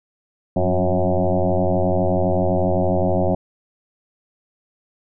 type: tone with frequency modulation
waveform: sine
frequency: 271.9 Hz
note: C#4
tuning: 33 cents flat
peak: -15 dBFS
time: 0.56-3.35 s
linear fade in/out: 5 ms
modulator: 91.9 Hz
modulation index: 4.9
effects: none